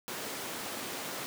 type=high-pass noise; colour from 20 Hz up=pink; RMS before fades=-39 dBFS; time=0.08-1.26 s; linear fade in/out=0 ms; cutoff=250 Hz; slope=12 dB/octave; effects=none